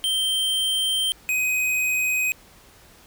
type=tone pair in turn; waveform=square; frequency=3136 / 2511 Hz; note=G7 / D#7; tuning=0 / +15 cents; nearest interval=major third; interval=385 cents; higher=first; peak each=-21 dBFS; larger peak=neither; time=0.04-1.12 / 1.29-2.32 s; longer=first; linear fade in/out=0 ms; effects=pink hiss -51 dBFS RMS until 3.06 s